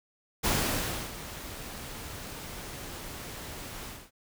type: noise with ADSR envelope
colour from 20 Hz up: pink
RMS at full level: -26 dBFS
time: 0.43-4.11 s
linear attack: 21 ms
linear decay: 660 ms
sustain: -15 dB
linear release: 230 ms
effects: none